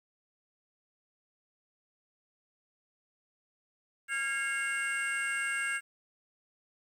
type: tone cluster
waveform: sine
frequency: 1386 / 1633 / 2157 / 2775 / 8120 Hz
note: F6 / G#6 / C#7 / F7 / B8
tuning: -14 / -30 / -48 / -12 / +47 cents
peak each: -38 / -32 / -35 / -38 / -40 dBFS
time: 4.08-5.81 s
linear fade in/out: 50 ms
effects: tanh soft clip ceiling -24 dBFS + 10-bit